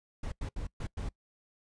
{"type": "noise bursts at uneven times", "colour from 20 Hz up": "brown", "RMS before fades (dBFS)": -36, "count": 5, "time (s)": [[0.23, 0.32], [0.41, 0.49], [0.56, 0.67], [0.8, 0.87], [0.97, 1.09]], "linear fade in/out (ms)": 5, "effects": ["noise-tail reverb RT60 0.1 s tail -22 dB re dry", "resampled to 22050 Hz"]}